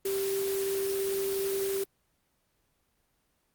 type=tone in noise; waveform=sine; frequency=390.7 Hz; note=G4; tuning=6 cents flat; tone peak=-28 dBFS; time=0.05-1.84 s; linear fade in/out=5 ms; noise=white; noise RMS=-37 dBFS; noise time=0.05-1.84 s; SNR=+6 dB; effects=pink hiss -73 dBFS RMS until 3.54 s + Opus 24 kbps